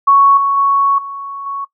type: tone with level steps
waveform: sine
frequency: 1111 Hz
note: C#6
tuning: 4 cents sharp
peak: -5 / -11 / -9 / -23 / -19 dBFS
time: 0.07-1.65 s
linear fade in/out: 10 ms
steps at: 0.37 / 0.57 / 0.98 / 1.46 s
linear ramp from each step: 5 ms
effects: noise-tail reverb RT60 0.1 s tail -19 dB re dry